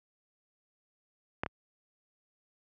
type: clicks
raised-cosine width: 0.5 ms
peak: -15 / -19 dBFS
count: 2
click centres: 1.435 / 1.462 s
effects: high-pass 60 Hz 12 dB/octave